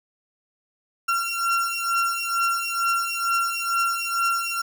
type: beating tone pair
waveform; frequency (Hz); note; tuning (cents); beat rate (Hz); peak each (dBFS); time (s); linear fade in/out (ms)
35% pulse; 1369 / 1371.2; F6 / F6; -35 / -32; 2.2; -23; 1.08-4.62; 10
effects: 9-bit